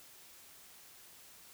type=silence; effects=white hiss -57 dBFS RMS until 1.53 s